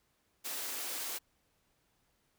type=high-pass noise; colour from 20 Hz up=white; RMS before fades=-39 dBFS; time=0.44-1.19 s; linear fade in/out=20 ms; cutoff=270 Hz; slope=24 dB/octave; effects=pink hiss -75 dBFS RMS until 2.38 s